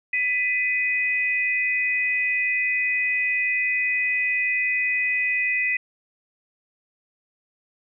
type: tone pair together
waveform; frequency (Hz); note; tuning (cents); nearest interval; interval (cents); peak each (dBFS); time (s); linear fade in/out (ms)
sine; 1994 / 2505; B6 / D#7; +16 / +11; major third; 395; -23 / -23; 0.13-5.77; 5
effects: none